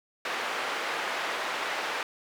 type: band-pass noise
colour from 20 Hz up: white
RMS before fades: -32 dBFS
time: 0.25-2.03 s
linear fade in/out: 2 ms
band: 470 to 2000 Hz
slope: 12 dB/octave
effects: none